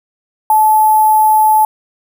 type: tone with sample-and-hold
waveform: sine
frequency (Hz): 864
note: A5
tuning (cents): -32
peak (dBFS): -6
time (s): 0.5-1.65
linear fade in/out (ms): 2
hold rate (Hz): 11025
effects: none